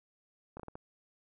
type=slowing click train; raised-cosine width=1 ms; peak=-30 dBFS; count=5; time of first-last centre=0.57-0.755 s; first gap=26 ms; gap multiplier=1.4; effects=none

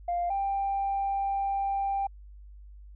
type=tone pair in turn; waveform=sine; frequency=698.5 / 789.7 Hz; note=F5 / G5; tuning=0 / +13 cents; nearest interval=major second; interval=213 cents; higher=second; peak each=-25 dBFS; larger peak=neither; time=0.08-0.3 / 0.3-2.07 s; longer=second; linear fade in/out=5 ms; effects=tanh soft clip ceiling -22 dBFS + added 50 Hz sine -45 dBFS peak until 2.95 s

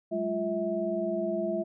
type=tone cluster; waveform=sine; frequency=192.2 / 211.7 / 347.5 / 649 Hz; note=G3 / G#3 / F4 / E5; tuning=-34 / +33 / -9 / -27 cents; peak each=-38 / -35 / -32 / -30 dBFS; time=0.11-1.64 s; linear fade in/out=20 ms; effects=none

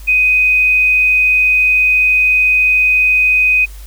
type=tone; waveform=sine; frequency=2503 Hz; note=D#7; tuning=10 cents sharp; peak=-8 dBFS; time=0.07-3.66 s; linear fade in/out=20 ms; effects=added 50 Hz sine -29 dBFS peak until 3.86 s + white hiss -42 dBFS RMS until 3.86 s

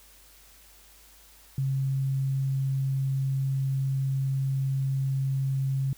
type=tone; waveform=sine; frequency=134.9 Hz; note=C#3; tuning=47 cents flat; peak=-24 dBFS; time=1.58-5.93 s; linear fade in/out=2 ms; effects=added 50 Hz sine -58 dBFS peak until 5.97 s + white hiss -55 dBFS RMS until 5.97 s

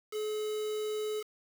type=tone with quantisation; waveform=triangle; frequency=426.9 Hz; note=G#4; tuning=48 cents sharp; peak=-30 dBFS; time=0.11-1.24 s; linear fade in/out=50 ms; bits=7; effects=none

